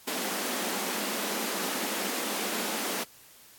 pink high-pass noise, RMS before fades -32 dBFS, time 0.07-3.04 s, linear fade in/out 10 ms, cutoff 190 Hz, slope 96 dB/octave, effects white hiss -54 dBFS RMS until 3.58 s + AAC 64 kbps

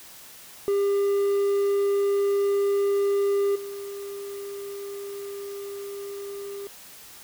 triangle tone with level steps, 400.3 Hz, G4, 36 cents sharp, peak -18 / -31 dBFS, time 0.68-6.67 s, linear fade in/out 0 ms, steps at 3.55 s, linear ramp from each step 10 ms, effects white hiss -46 dBFS RMS until 7.23 s

